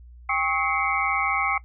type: tone cluster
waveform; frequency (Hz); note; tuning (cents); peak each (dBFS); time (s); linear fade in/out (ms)
sine; 794 / 1098 / 1284 / 2093 / 2257; G5 / C#6 / E6 / C7 / C#7; +22 / -17 / -46 / 0 / +31; -28; 0.29-1.58; 5
effects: noise-tail reverb RT60 0.1 s tail -19 dB re dry + added 60 Hz sine -43 dBFS peak until 1.64 s